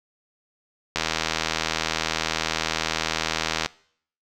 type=click train; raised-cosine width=0.2 ms; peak=-5 dBFS; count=217; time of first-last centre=0.96-3.66 s; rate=80 Hz; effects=noise-tail reverb RT60 0.6 s tail -22 dB re dry